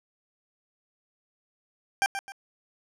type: tone with echo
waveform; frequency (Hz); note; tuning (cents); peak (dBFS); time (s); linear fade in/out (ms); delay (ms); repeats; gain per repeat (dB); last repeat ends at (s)
20% pulse; 789; G5; +11; -16; 2.02-2.06; 0; 130; 2; -9; 2.32
effects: low-pass 11000 Hz 12 dB/octave